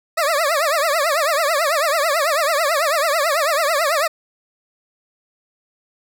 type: tone with vibrato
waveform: 20% pulse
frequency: 614 Hz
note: D#5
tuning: 23 cents flat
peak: -11 dBFS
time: 0.17-4.08 s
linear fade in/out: 10 ms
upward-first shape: triangle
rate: 9.1 Hz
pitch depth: 220 cents each way
effects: none